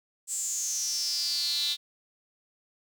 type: tone with high-pass filter sweep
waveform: square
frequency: 158.1 Hz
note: D#3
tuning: 28 cents sharp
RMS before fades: -30 dBFS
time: 0.27-1.77 s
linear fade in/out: 50 ms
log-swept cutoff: 7800 to 3700 Hz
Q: 9.1
effects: none